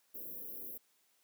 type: band-stop noise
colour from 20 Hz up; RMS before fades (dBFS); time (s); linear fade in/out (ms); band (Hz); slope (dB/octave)
white; -45; 0.14-0.78; 10; 550 to 12000; 48
effects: white hiss -73 dBFS RMS until 1.23 s + high-pass 200 Hz 12 dB/octave